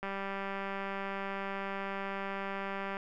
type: click train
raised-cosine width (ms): 0.5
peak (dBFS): -23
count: 577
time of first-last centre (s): 0.03-2.969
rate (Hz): 196
effects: none